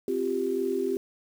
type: chord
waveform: sine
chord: C suspended fourth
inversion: none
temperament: equal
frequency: 261.6 / 349.2 / 392 Hz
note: C4 / F4 / G4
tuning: 0 / 0 / 0 cents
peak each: -32 / -31 / -27 dBFS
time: 0.08-0.97 s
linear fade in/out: 2 ms
effects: 8-bit